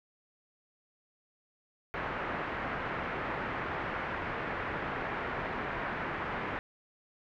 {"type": "low-pass noise", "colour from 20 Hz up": "white", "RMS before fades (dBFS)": -36, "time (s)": [1.94, 6.59], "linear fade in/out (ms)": 0, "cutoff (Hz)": 1900, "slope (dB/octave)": 24, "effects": []}